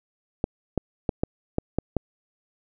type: clicks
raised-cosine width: 2 ms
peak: -9 dBFS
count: 7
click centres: 0.441 / 0.777 / 1.092 / 1.235 / 1.584 / 1.786 / 1.967 s
effects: none